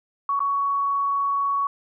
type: tone with dropouts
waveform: sine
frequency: 1119 Hz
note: C#6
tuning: 16 cents sharp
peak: -20 dBFS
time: 0.29-1.67 s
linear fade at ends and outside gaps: 2 ms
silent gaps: 0.393-0.403 s
effects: none